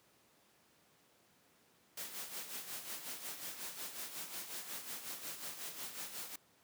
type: noise with tremolo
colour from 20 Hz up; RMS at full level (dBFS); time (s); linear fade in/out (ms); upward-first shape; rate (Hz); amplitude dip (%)
white; -43; 1.97-6.36; 5; sine; 5.5; 60
effects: pink hiss -69 dBFS RMS until 6.63 s + high-pass 150 Hz 12 dB/octave

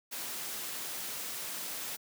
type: noise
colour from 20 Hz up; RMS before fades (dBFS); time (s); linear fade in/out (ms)
white; -39; 0.11-1.97; 20
effects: high-pass 150 Hz 12 dB/octave

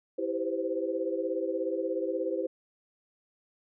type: chord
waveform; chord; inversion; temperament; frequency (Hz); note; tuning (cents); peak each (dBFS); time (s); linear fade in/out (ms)
sine; C major seventh; first; equal with one note detuned; 329.6 / 392 / 506.6 / 523.3; E4 / G4 / B4 / C5; 0 / 0 / +44 / 0; -34; 0.18-2.47; 10
effects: none

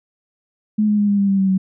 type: tone with pitch steps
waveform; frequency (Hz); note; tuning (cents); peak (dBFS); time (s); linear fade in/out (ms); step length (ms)
sine; 212.8 / 209.3 / 205.8 / 202.4 / 199.01 / 195.7 / 192.45 / 189.26; G#3 / G#3 / G#3 / G#3 / G3 / G3 / G3 / F#3; +42 / +14 / -16 / -44 / +26 / -3 / -32 / +39; -13; 0.78-1.58; 10; 100
effects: none

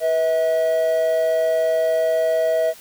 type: tone pair together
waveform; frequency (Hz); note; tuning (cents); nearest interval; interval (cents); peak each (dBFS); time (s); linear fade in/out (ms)
triangle; 490 / 644.4; B4 / E5; -14 / -39; perfect fourth; 475; -22 / -15; 0-2.74; 50
effects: white hiss -44 dBFS RMS until 2.8 s

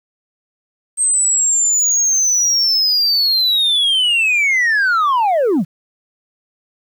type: linear sweep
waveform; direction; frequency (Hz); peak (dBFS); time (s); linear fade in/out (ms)
sine; down; 8372 to 138.59; -9; 0.97-5.65; 50
effects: tanh soft clip ceiling -11 dBFS + 8-bit

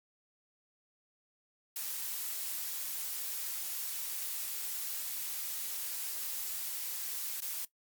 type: noise with dropouts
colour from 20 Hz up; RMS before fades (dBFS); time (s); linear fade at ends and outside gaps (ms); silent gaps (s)
blue; -38; 1.76-7.65; 2; 7.405-7.42
effects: noise-tail reverb RT60 0.1 s tail -18 dB re dry + Opus 48 kbps

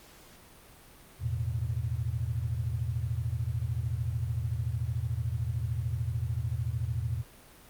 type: chord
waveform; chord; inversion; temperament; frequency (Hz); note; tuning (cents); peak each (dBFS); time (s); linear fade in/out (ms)
sine; E suspended fourth; none; equal; 82.41 / 110 / 123.47; E2 / A2 / B2; 0 / 0 / 0; -34 / -33 / -33; 1.19-7.24; 50
effects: pink hiss -54 dBFS RMS until 7.69 s + Opus 48 kbps

